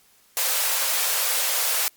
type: high-pass noise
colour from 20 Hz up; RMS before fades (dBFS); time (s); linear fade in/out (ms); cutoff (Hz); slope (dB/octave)
white; -23; 0.37-1.88; 0; 460; 96
effects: white hiss -58 dBFS RMS until 1.96 s + Opus 48 kbps